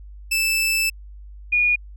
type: tone pair in turn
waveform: sawtooth / sine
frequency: 2637 / 2444 Hz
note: E7 / D#7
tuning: 0 / -32 cents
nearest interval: minor second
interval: 132 cents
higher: first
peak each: -15 dBFS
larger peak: neither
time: 0.31-0.9 / 1.52-1.76 s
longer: first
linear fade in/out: 10 ms
effects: added 50 Hz sine -37 dBFS peak until 1.96 s